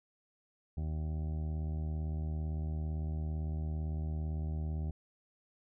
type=harmonic tone; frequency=77.8 Hz; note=D#2; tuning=in tune; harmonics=1 / 2 / 3 / 4 / 5 / 7 / 8 / 9 / 10; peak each=-34 / -40 / -49 / -54 / -55 / -62 / -60 / -61 / -61 dBFS; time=0.77-4.91 s; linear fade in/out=5 ms; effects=none